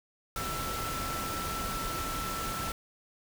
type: tone in noise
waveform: sine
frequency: 1332 Hz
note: E6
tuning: 18 cents sharp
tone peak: -36 dBFS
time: 0.36-2.72 s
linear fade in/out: 2 ms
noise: pink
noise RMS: -36 dBFS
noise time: 0.36-2.72 s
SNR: -3 dB
effects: none